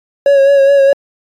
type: tone with vibrato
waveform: triangle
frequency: 554.4 Hz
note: C#5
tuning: in tune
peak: -3 dBFS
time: 0.26-0.93 s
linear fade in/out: 2 ms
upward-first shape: sine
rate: 4.8 Hz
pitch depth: 32 cents each way
effects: AAC 64 kbps